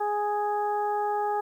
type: harmonic tone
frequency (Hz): 415.3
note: G#4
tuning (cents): 0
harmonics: 1 / 2 / 3 / 4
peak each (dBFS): -30 / -26 / -37 / -42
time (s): 0-1.41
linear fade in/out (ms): 10
effects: 10-bit